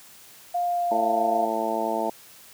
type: tone with pitch glide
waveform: sine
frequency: 704 to 696.3 Hz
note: F5 to F5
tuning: +14 to -5 cents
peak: -22 dBFS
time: 0.54-1.46 s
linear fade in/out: 10 ms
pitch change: -19 cents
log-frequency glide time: 0.65-0.95 s
type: harmonic tone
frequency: 111.5 Hz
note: A2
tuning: 23 cents sharp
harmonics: 2 / 3 / 4 / 5 / 6 / 7 / 8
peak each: -34 / -32 / -33 / -33 / -28 / -34 / -29 dBFS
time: 0.91-2.1 s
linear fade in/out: 5 ms
effects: white hiss -49 dBFS RMS until 2.53 s + high-pass 60 Hz 12 dB/octave